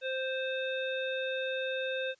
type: harmonic tone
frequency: 523.3 Hz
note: C5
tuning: in tune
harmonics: 1 / 3 / 5 / 7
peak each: -33 / -38 / -40 / -41 dBFS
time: 0.01-2.15 s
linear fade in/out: 50 ms
effects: white hiss -68 dBFS RMS until 2.19 s + resampled to 16000 Hz